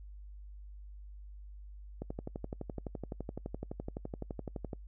click train, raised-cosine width 2 ms, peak -25 dBFS, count 33, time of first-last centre 2.02-4.732 s, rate 11.8 Hz, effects noise-tail reverb RT60 0.1 s tail -26 dB re dry + added 50 Hz sine -46 dBFS peak until 4.87 s

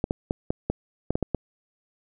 clicks, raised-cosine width 2 ms, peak -10 dBFS, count 9, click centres 0.041 / 0.109 / 0.309 / 0.505 / 0.7 / 1.106 / 1.155 / 1.227 / 1.347 s, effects none

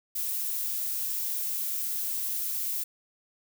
violet noise, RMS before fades -31 dBFS, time 0.15-2.84 s, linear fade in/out 10 ms, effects none

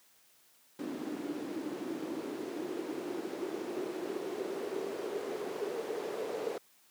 white noise with band-pass filter sweep, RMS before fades -38 dBFS, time 0.79-6.58 s, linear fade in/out 2 ms, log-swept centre 290 to 450 Hz, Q 5.4, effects white hiss -65 dBFS RMS until 6.9 s + high-pass 150 Hz 12 dB/octave

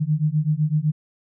sine beating tone pair, 148.9 / 156.8 Hz, D3 / D#3, +24 / +14 cents, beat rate 7.9 Hz, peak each -21 dBFS, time 0-0.92 s, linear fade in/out 20 ms, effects none

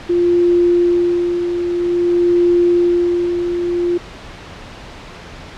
sine tone with tremolo, 349.2 Hz, F4, in tune, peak -9 dBFS, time 0.09-3.98 s, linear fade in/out 10 ms, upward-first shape sine, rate 0.51 Hz, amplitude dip 55%, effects pink hiss -34 dBFS RMS until 5.57 s + low-pass 4000 Hz 12 dB/octave

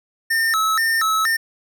square tone with vibrato, 1533 Hz, G6, 39 cents flat, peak -17 dBFS, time 0.3-1.37 s, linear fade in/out 10 ms, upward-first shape square, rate 2.1 Hz, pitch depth 290 cents each way, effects none

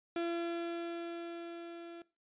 35% pulse tone with level ramp, 339.7 Hz, F4, 48 cents flat, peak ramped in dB -31 to -45 dBFS, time 0.16-2.02 s, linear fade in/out 2 ms, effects noise-tail reverb RT60 0.3 s tail -20 dB re dry + resampled to 8000 Hz

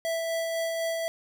square tone with tremolo, 659.3 Hz, E5, in tune, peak -27 dBFS, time 0.05-1.08 s, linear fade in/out 0 ms, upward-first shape sine, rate 4 Hz, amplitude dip 25%, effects none

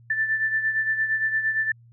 sine beating tone pair, 1764 / 1772.7 Hz, A6 / A6, +4 / +12 cents, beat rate 8.7 Hz, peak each -22 / -29 dBFS, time 0.1-1.72 s, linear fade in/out 5 ms, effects added 117 Hz sine -49 dBFS peak until 1.92 s

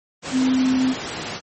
sine tone in noise, 258.9 Hz, C4, 18 cents flat, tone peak -15 dBFS, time 0.31-0.95 s, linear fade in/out 50 ms, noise pink, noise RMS -28 dBFS, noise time 0.22-1.41 s, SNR +10 dB, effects high-pass 150 Hz 12 dB/octave + MP3 32 kbps

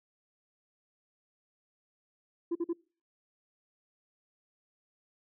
sine tone bursts, 340 Hz, F4, 46 cents flat, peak -26 dBFS, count 3, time 2.51-2.732 s, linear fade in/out 10 ms, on 44 ms, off 45 ms, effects noise-tail reverb RT60 0.4 s tail -25 dB re dry + tanh soft clip ceiling -27 dBFS

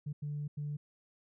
sine tone bursts at uneven times, 146.83 Hz, D3, in tune, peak -34 dBFS, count 3, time 0.06-0.13 / 0.22-0.48 / 0.57-0.77 s, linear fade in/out 10 ms, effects tanh soft clip ceiling -31 dBFS

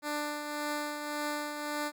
10% pulse tone with tremolo, 296.2 Hz, D4, 15 cents sharp, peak -23 dBFS, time 0.02-1.92 s, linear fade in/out 50 ms, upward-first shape triangle, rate 1.8 Hz, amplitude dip 50%, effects none

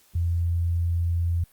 sine tone, 85.3 Hz, F2, 40 cents flat, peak -21 dBFS, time 0.15-1.44 s, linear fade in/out 5 ms, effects white hiss -59 dBFS RMS until 1.52 s + Opus 48 kbps

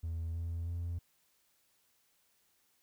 triangle tone with pitch steps, 82.41 / 84.09 / 85.81 Hz, E2 / E2 / F2, 0 / +35 / -30 cents, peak -32 dBFS, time 0.03-0.99 s, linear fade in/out 10 ms, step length 320 ms, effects tanh soft clip ceiling -30 dBFS + white hiss -73 dBFS RMS until 2.82 s

